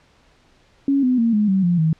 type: tone with pitch steps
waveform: sine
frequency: 277.2 / 252.7 / 230.4 / 210.1 / 191.53 / 174.63 / 159.21 Hz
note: C#4 / B3 / A#3 / G#3 / G3 / F3 / D#3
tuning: 0 / +40 / -20 / +20 / -40 / 0 / +40 cents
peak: -14 dBFS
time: 0.88-1.93 s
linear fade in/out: 2 ms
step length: 150 ms
effects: pink hiss -56 dBFS RMS until 1.99 s + low-pass 5000 Hz 12 dB/octave